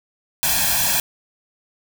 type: noise with comb filter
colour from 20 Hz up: white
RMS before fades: -19 dBFS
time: 0.43-1 s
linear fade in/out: 0 ms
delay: 1.2 ms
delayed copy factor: +0.9
effects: none